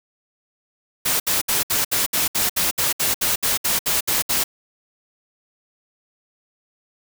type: noise bursts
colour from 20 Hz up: white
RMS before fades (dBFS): -20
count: 16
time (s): 1.05-4.44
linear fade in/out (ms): 10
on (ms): 150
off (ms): 66
effects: none